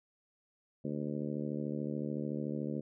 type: harmonic tone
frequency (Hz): 73.7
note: D2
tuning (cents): +7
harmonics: 2 / 3 / 4 / 5 / 6 / 7 / 8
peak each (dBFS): -40 / -38 / -41 / -44 / -47 / -45 / -51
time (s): 0.84-2.81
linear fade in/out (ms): 10
effects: none